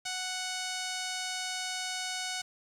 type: tone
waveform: 5% pulse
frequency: 740 Hz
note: F#5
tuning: in tune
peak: -21 dBFS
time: 0.05-2.42 s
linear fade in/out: 10 ms
effects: low-pass 8000 Hz 12 dB/octave + 9-bit